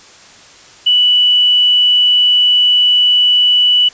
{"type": "tone", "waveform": "sine", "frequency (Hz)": 2960, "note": "F#7", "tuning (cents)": 0, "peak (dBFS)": -7, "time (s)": [0.86, 3.89], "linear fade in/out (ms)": 10, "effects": ["white hiss -40 dBFS RMS until 3.93 s", "resampled to 16000 Hz"]}